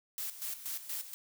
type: noise with tremolo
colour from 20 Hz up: blue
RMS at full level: -38 dBFS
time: 0.18-1.14 s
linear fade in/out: 0 ms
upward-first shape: square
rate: 4.2 Hz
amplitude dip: 70%
effects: none